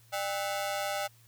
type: ring-modulated tone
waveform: sawtooth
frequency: 698.5 Hz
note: F5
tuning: in tune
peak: -24 dBFS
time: 0.12-1.08 s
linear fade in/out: 20 ms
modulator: 98.5 Hz
effects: added 115 Hz sine -59 dBFS peak until 1.27 s + white hiss -63 dBFS RMS until 1.27 s